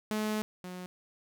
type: tone pair in turn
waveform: sawtooth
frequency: 214.2 / 181.44 Hz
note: A3 / F#3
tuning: -46 / -34 cents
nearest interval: minor third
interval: 288 cents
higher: first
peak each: -26 / -36 dBFS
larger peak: first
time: 0.11-0.42 / 0.64-0.86 s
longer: first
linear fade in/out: 0 ms
effects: none